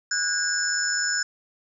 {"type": "tone cluster", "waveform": "sine", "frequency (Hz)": [1465, 1624, 5280, 6980], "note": ["F#6", "G#6", "E8", "A8"], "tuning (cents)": [-18, -39, 2, -15], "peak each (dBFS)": -28, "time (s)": [0.11, 1.23], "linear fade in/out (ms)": 5, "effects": []}